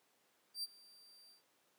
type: tone with ADSR envelope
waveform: 40% pulse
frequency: 4700 Hz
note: D8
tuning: 1 cent sharp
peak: -36 dBFS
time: 0.54-1.43 s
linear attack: 93 ms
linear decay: 30 ms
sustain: -23 dB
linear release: 130 ms
effects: pink hiss -74 dBFS RMS until 1.78 s + high-pass 300 Hz 12 dB/octave